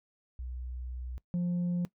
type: tone pair in turn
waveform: sine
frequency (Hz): 62.2 / 175.93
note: B1 / F3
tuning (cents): +13 / +13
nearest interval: octave + tritone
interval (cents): 1800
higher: second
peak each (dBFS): -36 / -25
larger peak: second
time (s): 0.39-1.18 / 1.34-1.85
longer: first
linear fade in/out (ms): 0
effects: noise-tail reverb RT60 0.1 s tail -21 dB re dry + tanh soft clip ceiling -27 dBFS